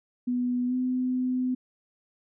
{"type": "tone with pitch glide", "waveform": "sine", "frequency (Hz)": [246.9, 253.7], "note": ["B3", "B3"], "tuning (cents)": [0, 47], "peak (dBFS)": -24, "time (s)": [0.27, 1.55], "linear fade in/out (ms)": 10, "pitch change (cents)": 47, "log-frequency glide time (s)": [0.67, 0.74], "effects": []}